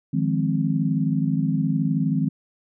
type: chord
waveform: sine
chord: F minor seventh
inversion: third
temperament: equal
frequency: 155.56 / 174.61 / 207.7 / 261.6 Hz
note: Eb3 / F3 / Ab3 / C4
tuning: 0 / 0 / 0 / 0 cents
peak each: -23 / -26 / -26 / -25 dBFS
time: 0.13-2.29 s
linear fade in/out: 10 ms
effects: none